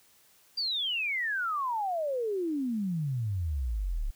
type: exponential sweep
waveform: sine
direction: down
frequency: 4790 to 32.98 Hz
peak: -28 dBFS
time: 0.57-4.11 s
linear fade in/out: 10 ms
effects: white hiss -62 dBFS RMS until 4.15 s